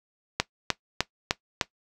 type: click train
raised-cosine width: 0.2 ms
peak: -4 dBFS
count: 5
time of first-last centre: 0.4-1.612 s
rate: 3.3 Hz
effects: noise-tail reverb RT60 0.1 s tail -17 dB re dry